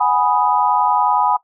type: chord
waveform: sine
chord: G# minor seventh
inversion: third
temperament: equal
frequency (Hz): 740 / 830.6 / 987.8 / 1244.5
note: F#5 / G#5 / B5 / D#6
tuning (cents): 0 / 0 / 0 / 0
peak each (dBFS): -22 / -17 / -17 / -22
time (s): 0-1.37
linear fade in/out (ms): 10
effects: noise-tail reverb RT60 0.1 s tail -17 dB re dry